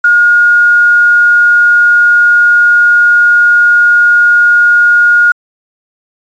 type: tone with quantisation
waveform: sine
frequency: 1430 Hz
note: F6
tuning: 41 cents sharp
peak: -3 dBFS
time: 0.04-5.32 s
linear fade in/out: 5 ms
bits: 5
effects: resampled to 16000 Hz